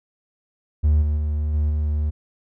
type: tone with level steps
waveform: triangle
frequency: 75.3 Hz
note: D2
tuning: 44 cents sharp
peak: -11 / -16 / -18 / -15 / -17 dBFS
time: 0.83-2.11 s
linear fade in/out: 20 ms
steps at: 1.01 / 1.16 / 1.53 / 1.69 s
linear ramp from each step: 20 ms
effects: tanh soft clip ceiling -7 dBFS